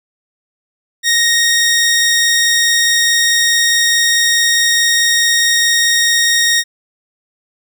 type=tone; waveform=15% pulse; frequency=1864.7 Hz; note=A#6; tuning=in tune; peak=-4 dBFS; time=1.03-6.64 s; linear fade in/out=50 ms; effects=none